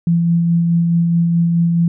sine tone with tremolo, 169.3 Hz, E3, 46 cents sharp, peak -10 dBFS, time 0.07-1.88 s, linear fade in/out 2 ms, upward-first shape sine, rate 4.7 Hz, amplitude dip 25%, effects none

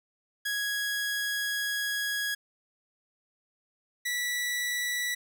sawtooth tone pair in turn, 1661.2 / 1954.7 Hz, G#6 / B6, 0 / -18 cents, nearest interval minor third, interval 282 cents, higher second, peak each -25 dBFS, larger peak neither, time 0.45-2.35 / 4.05-5.15 s, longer first, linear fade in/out 10 ms, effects none

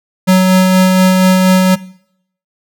square tone with tremolo, 186 Hz, F#3, 9 cents sharp, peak -5 dBFS, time 0.27-1.76 s, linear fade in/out 20 ms, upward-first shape sine, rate 4.2 Hz, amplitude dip 25%, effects noise-tail reverb RT60 0.7 s tail -20 dB re dry

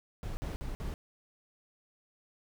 brown noise bursts, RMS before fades -37 dBFS, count 4, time 0.23-0.94 s, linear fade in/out 0 ms, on 140 ms, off 50 ms, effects none

